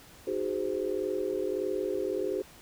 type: chord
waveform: sine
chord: Ab dominant seventh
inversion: second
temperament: just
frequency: 311.5 / 373.8 / 415.3 / 519.1 Hz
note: Eb4 / Gb4 / Ab4 / C5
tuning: +2 / +18 / 0 / -14 cents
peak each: -38 / -32 / -33 / -35 dBFS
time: 0.27-2.42 s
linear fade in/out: 5 ms
effects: pink hiss -53 dBFS RMS until 2.61 s